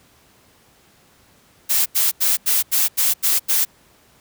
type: noise bursts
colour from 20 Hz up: blue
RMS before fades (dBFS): -17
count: 8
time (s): 1.69-3.652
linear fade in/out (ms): 20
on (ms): 170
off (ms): 86
effects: pink hiss -54 dBFS RMS until 4.2 s + high-pass 60 Hz 12 dB/octave